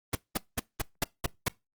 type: noise bursts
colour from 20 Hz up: pink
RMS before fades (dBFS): -27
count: 7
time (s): 0.13-1.484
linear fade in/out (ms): 5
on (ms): 22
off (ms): 200
effects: noise-tail reverb RT60 0.2 s tail -23 dB re dry + Opus 24 kbps